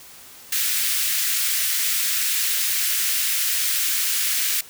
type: high-pass noise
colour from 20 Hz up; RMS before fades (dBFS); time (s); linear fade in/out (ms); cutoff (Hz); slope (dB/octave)
white; -22; 0.52-4.61; 5; 1600; 24
effects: white hiss -44 dBFS RMS until 4.69 s